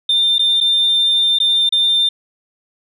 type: tone with dropouts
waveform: sine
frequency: 3597 Hz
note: A7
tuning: 37 cents sharp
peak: -10 dBFS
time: 0.09-2.09 s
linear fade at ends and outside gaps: 5 ms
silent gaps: 0.383-0.392 / 0.604-0.61 / 1.387-1.4 / 1.692-1.723 s
effects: tanh soft clip ceiling -8 dBFS